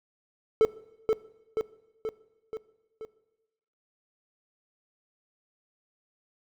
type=tone with echo; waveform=triangle; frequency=440 Hz; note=A4; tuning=in tune; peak=-14 dBFS; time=0.61-0.65 s; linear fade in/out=0 ms; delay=480 ms; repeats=5; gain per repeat=-4 dB; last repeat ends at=3.05 s; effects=noise-tail reverb RT60 1.0 s tail -19 dB re dry